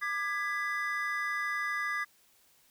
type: chord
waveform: triangle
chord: G# diminished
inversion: second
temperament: just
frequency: 1196.1 / 1661.2 / 1993.5 Hz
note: D6 / G#6 / B6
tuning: +31 / 0 / +16 cents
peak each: -34 / -33 / -33 dBFS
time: 0.01-2.05 s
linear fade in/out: 20 ms
effects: white hiss -65 dBFS RMS until 2.7 s